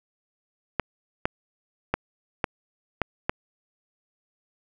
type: clicks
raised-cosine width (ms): 0.5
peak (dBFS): -7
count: 6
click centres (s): 0.797 / 1.255 / 1.94 / 2.442 / 3.017 / 3.295
effects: none